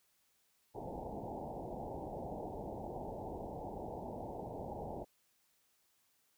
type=low-pass noise; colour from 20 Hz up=white; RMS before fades=-44 dBFS; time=0.74-5.05 s; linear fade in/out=20 ms; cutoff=890 Hz; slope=96 dB/octave; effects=white hiss -75 dBFS RMS until 6.37 s